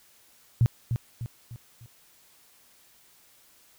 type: tone with echo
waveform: sine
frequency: 117.7 Hz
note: A#2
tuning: 17 cents sharp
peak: -16 dBFS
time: 0.61-0.66 s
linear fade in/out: 0 ms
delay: 300 ms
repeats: 4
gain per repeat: -7 dB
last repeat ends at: 1.86 s
effects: white hiss -59 dBFS RMS until 3.78 s